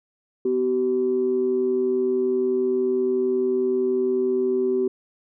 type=tone pair together; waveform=sine; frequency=250.6 / 381.5 Hz; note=B3 / G4; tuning=+25 / -47 cents; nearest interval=perfect fifth; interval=728 cents; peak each=-26 / -19 dBFS; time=0.45-4.88 s; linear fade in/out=5 ms; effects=tanh soft clip ceiling -12 dBFS